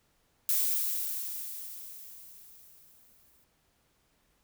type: noise with exponential decay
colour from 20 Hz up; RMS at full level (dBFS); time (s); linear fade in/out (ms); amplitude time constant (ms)
violet; -26; 0.49-3.44; 1; 640
effects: pink hiss -71 dBFS RMS until 4.43 s